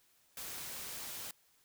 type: noise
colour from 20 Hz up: white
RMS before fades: -44 dBFS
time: 0.37-1.31 s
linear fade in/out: 2 ms
effects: white hiss -70 dBFS RMS until 1.64 s